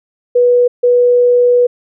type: tone bursts at uneven times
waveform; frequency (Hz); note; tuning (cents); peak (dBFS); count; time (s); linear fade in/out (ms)
sine; 488.9; B4; -18; -6; 2; 0.35-0.68 / 0.83-1.67; 10
effects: none